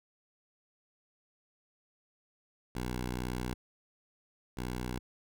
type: tone pair in turn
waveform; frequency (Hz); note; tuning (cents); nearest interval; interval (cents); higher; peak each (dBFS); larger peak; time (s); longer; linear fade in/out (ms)
10% pulse; 61.74 / 61.74; B1 / B1; 0 / 0; unison; 0; neither; -26 / -27; first; 2.75-3.54 / 4.57-4.99; first; 5
effects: none